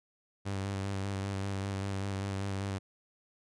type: tone with vibrato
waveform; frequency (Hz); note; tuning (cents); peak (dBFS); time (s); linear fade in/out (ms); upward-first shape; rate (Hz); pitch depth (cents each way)
sawtooth; 98; G2; 0; -29; 0.45-2.79; 20; square; 5.1; 21
effects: resampled to 22050 Hz